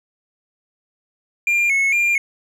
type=tone with vibrato; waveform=triangle; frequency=2291 Hz; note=D7; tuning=44 cents flat; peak=-13 dBFS; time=1.47-2.18 s; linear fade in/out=2 ms; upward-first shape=square; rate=2.2 Hz; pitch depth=77 cents each way; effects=none